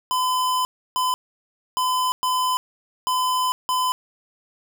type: tone bursts at uneven times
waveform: square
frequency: 1014 Hz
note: B5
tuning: 45 cents sharp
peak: -20 dBFS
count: 6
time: 0.11-0.65 / 0.96-1.14 / 1.77-2.12 / 2.23-2.57 / 3.07-3.52 / 3.69-3.92 s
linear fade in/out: 0 ms
effects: none